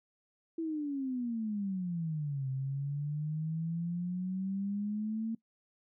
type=exponential two-way sweep; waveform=sine; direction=down then up; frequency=333 to 131.4 to 227.2 Hz; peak=-32 dBFS; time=0.58-5.35 s; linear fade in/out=5 ms; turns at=2.49 s; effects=noise-tail reverb RT60 0.1 s tail -21 dB re dry